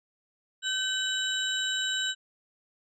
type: tone cluster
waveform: sine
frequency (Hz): 1537 / 2996 / 3856 / 7480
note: G6 / F#7 / B7 / A#8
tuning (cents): -35 / +21 / -42 / +5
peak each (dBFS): -31 / -31 / -33 / -35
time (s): 0.62-2.15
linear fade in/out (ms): 50
effects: tanh soft clip ceiling -17 dBFS